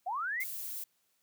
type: linear sweep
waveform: sine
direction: up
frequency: 680 to 2187 Hz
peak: -32 dBFS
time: 0.06-0.44 s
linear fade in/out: 10 ms
type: noise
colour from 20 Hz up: violet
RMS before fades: -40 dBFS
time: 0.4-0.84 s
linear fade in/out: 5 ms
effects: white hiss -75 dBFS RMS until 1.22 s + high-pass 80 Hz 12 dB/octave